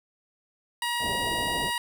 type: tone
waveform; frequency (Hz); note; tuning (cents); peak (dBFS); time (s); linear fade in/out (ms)
15% pulse; 954; A#5; +40; -20; 0.82-1.78; 2
type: low-pass noise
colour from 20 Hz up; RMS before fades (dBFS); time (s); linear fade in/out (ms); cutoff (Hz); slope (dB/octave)
white; -35; 0.99-1.72; 50; 750; 48
effects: none